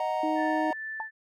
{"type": "chord", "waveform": "triangle", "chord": "D# minor", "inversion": "none", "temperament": "equal", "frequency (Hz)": [622.3, 740, 932.3], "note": ["D#5", "F#5", "A#5"], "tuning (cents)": [0, 0, 0], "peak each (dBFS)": -29, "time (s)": [0, 0.73], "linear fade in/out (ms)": 2}
{"type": "tone", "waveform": "sine", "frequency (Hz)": 311.1, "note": "D#4", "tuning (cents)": 0, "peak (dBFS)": -28, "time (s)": [0.23, 0.71], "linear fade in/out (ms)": 5}
{"type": "tone with tremolo", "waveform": "sine", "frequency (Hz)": 1760, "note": "A6", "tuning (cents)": 0, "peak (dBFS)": -33, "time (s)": [0.35, 1.11], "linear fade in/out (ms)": 50, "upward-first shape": "sine", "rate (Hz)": 2.3, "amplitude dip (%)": 30}
{"type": "tone with exponential decay", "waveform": "sine", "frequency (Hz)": 880, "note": "A5", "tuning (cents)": 0, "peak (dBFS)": -27, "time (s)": [1, 1.08], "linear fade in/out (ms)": 1, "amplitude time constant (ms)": 17}
{"effects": []}